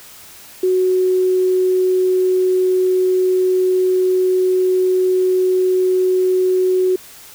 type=tone; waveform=sine; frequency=370 Hz; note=F#4; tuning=in tune; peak=-12 dBFS; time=0.63-6.96 s; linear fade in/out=5 ms; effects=white hiss -40 dBFS RMS until 7.34 s